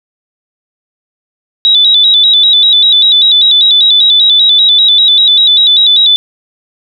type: tone with vibrato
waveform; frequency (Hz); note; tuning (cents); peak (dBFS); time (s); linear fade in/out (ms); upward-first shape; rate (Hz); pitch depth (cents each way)
sine; 3664; A#7; -31; -3; 1.65-6.16; 0; square; 5.1; 79
effects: none